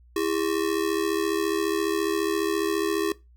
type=ring-modulated tone; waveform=square; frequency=367.1 Hz; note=F#4; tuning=14 cents flat; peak=-21 dBFS; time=0.16-3.12 s; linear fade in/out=2 ms; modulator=37.3 Hz; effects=noise-tail reverb RT60 0.2 s tail -18 dB re dry + added 60 Hz sine -51 dBFS peak until 3.36 s